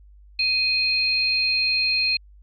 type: tone pair together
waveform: sine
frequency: 2496 / 4213 Hz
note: D#7 / C8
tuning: +5 / +11 cents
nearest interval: major sixth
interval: 906 cents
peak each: -22 / -21 dBFS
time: 0.39-2.17 s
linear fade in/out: 5 ms
effects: added 50 Hz sine -46 dBFS peak until 2.42 s + Opus 48 kbps